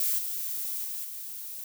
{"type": "noise with level steps", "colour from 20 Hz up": "violet", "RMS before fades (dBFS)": [-27, -33, -35, -39], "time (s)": [0, 1.64], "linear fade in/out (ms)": 2, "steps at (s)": [0.18, 0.84, 1.04], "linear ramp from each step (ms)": 10, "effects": []}